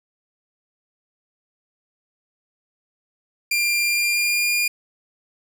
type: tone with pitch glide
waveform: sawtooth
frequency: 2389 to 2417 Hz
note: D7 to D7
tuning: +29 to +49 cents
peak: -15 dBFS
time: 3.51-4.68 s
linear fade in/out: 5 ms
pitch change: +20 cents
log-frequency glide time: 3.82-4.5 s
effects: none